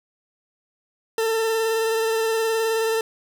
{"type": "tone with vibrato", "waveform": "40% pulse", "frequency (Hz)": 447.8, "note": "A4", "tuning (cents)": 30, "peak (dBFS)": -19, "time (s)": [1.18, 3.01], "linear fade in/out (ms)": 2, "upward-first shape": "sine", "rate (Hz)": 19, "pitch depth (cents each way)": 21, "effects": ["9-bit"]}